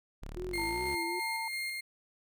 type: exponential sweep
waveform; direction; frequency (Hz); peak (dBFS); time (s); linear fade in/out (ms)
sawtooth; up; 33.37 to 73.42; -37; 0.22-0.95; 0
type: tone with vibrato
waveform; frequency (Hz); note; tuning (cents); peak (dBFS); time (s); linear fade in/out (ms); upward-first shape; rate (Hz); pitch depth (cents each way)
sine; 349.8; F4; +3; -36; 0.36-1.2; 10; sine; 2.6; 77
type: tone with tremolo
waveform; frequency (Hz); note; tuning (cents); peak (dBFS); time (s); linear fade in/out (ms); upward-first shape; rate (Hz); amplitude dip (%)
35% pulse; 2122; C7; +24; -32; 0.53-1.81; 10; square; 3; 25
type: tone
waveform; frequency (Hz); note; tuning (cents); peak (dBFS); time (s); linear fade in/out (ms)
sine; 900; A5; +39; -36; 0.58-1.48; 2
effects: none